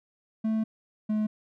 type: tone pair in turn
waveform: triangle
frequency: 220 / 214.1 Hz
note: A3 / A3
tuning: 0 / -47 cents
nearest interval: unison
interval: 47 cents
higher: first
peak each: -22 dBFS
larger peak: neither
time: 0.44-0.64 / 1.09-1.27 s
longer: first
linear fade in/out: 10 ms
effects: none